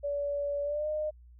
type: tone with pitch glide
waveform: sine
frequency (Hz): 573 to 610.6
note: D5 to D#5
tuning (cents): -43 to -33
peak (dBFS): -29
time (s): 0.03-1.11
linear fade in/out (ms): 20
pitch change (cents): +110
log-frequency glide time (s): 0.63-0.88
effects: added 60 Hz sine -51 dBFS peak until 1.39 s